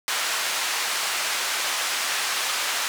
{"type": "band-pass noise", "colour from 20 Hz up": "pink", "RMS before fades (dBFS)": -26, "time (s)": [0.08, 2.88], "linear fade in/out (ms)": 0, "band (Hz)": [1100, 9400], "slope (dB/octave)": 12, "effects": []}